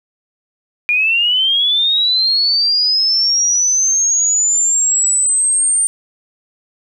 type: linear sweep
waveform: sine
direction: up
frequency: 2402 to 8870 Hz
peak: -11 dBFS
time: 0.89-5.87 s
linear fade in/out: 0 ms
effects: 8-bit